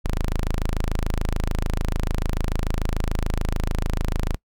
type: tone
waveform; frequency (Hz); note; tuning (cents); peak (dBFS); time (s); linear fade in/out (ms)
sawtooth; 26.83; A0; -43; -17; 0.04-4.36; 20
effects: noise-tail reverb RT60 0.1 s tail -24 dB re dry